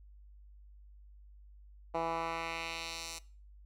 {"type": "tone with band-pass filter sweep", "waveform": "10% pulse", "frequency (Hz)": 165.3, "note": "E3", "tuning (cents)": 5, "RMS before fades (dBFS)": -38, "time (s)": [1.94, 3.19], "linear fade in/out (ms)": 10, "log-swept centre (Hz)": [740, 7000], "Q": 1.2, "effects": ["noise-tail reverb RT60 0.4 s tail -20 dB re dry", "added 50 Hz sine -53 dBFS peak until 3.65 s"]}